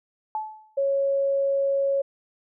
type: tone with exponential decay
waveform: sine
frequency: 865 Hz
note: A5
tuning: 30 cents flat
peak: -23 dBFS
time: 0.35-0.78 s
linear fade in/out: 1 ms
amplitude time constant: 92 ms
type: tone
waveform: sine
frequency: 552 Hz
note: C#5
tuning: 7 cents flat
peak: -20 dBFS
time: 0.77-2.02 s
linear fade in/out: 10 ms
effects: none